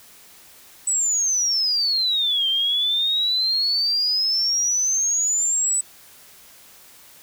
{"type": "exponential two-way sweep", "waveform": "sine", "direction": "down then up", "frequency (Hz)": [8010, 3136, 8010], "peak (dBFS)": -18, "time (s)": [0.87, 5.81], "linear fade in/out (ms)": 5, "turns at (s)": 2.48, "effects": ["white hiss -48 dBFS RMS until 7.22 s"]}